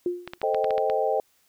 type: tone with exponential decay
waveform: sine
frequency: 354 Hz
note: F4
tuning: 23 cents sharp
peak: -20 dBFS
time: 0.06-0.38 s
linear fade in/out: 2 ms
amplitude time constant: 69 ms
type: clicks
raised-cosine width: 0.3 ms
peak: -18 dBFS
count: 8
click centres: 0.276 / 0.335 / 0.416 / 0.546 / 0.644 / 0.707 / 0.78 / 0.899 s
type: chord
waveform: sine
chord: A half-diminished seventh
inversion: none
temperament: equal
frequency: 440 / 523.3 / 622.3 / 784 Hz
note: A4 / C5 / Eb5 / G5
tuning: 0 / 0 / 0 / 0 cents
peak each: -27 dBFS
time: 0.43-1.2 s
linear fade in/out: 2 ms
effects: white hiss -65 dBFS RMS until 1.48 s